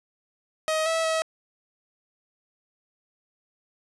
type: tone with pitch steps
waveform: sawtooth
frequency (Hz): 630 / 651 / 643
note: D#5 / E5 / E5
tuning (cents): +21 / -22 / -43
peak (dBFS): -19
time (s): 0.68-1.22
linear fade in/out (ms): 0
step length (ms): 180
effects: resampled to 24000 Hz + 9-bit